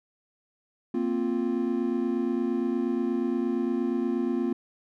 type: chord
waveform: triangle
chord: Bb suspended second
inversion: none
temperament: equal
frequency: 233.1 / 261.6 / 349.2 Hz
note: Bb3 / C4 / F4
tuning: 0 / 0 / 0 cents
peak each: -27 dBFS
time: 0.94-4.53 s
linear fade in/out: 5 ms
effects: none